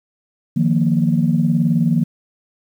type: chord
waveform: sine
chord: Eb suspended second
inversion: none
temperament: equal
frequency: 155.56 / 174.61 / 233.1 Hz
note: Eb3 / F3 / Bb3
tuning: 0 / 0 / 0 cents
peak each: -17 dBFS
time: 0.56-2.04 s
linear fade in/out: 10 ms
effects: tanh soft clip ceiling -4 dBFS + 8-bit